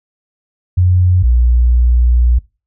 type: tone pair in turn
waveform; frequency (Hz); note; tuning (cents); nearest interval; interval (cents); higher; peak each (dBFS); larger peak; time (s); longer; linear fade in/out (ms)
sine; 90.4 / 60.22; F#2 / B1; -40 / -43; perfect fifth; 703; first; -7; neither; 0.77-1.23 / 1.23-2.39; second; 10
effects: noise-tail reverb RT60 0.3 s tail -22 dB re dry